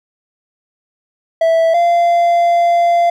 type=tone pair in turn; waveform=triangle; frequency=657 / 689.2 Hz; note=E5 / F5; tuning=-6 / -23 cents; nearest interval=minor second; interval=83 cents; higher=second; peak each=-7 dBFS; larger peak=neither; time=1.41-1.74 / 1.74-3.1 s; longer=second; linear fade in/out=5 ms; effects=none